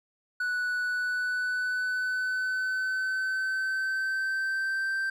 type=tone with pitch glide; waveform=triangle; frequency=1479 to 1565.1 Hz; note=F#6 to G6; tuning=-1 to -3 cents; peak=-25 dBFS; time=0.4-5.1 s; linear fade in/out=5 ms; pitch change=+98 cents; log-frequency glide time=0.82-4.95 s; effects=none